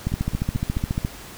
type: two click trains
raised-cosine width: 5 ms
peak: -10 / -17 dBFS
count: 15 / 4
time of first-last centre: 0.07-1.049 / 0.12-0.767 s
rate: 14.3 / 4.64 Hz
effects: pink hiss -40 dBFS RMS until 1.37 s